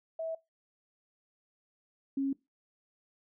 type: tone pair in turn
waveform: sine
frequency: 650 / 273.3 Hz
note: E5 / C#4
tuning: -24 / -24 cents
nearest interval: octave + minor third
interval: 1500 cents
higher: first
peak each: -33 / -28 dBFS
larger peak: second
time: 0.19-0.35 / 2.17-2.33 s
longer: neither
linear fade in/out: 5 ms
effects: noise-tail reverb RT60 0.2 s tail -20 dB re dry